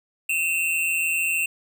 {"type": "tone pair together", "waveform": "square", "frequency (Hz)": [2558, 2725], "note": ["D#7", "F7"], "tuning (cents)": [47, -43], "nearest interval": "minor second", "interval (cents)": 110, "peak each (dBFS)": [-28, -23], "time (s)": [0.29, 1.46], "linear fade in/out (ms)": 5, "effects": []}